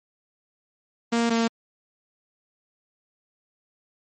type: tone pair in turn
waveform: sawtooth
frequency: 233.1 / 229.4 Hz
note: A#3 / A#3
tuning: 0 / -28 cents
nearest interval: unison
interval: 28 cents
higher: first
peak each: -16 dBFS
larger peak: neither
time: 1.12-1.3 / 1.3-1.48 s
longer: neither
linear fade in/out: 10 ms
effects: MP3 32 kbps